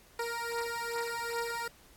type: beating tone pair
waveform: 15% pulse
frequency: 466.2 / 468.7 Hz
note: A#4 / A#4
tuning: 0 / +9 cents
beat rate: 2.5 Hz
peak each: -30 dBFS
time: 0.19-1.68 s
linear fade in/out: 5 ms
effects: pink hiss -59 dBFS RMS until 1.96 s + AAC 64 kbps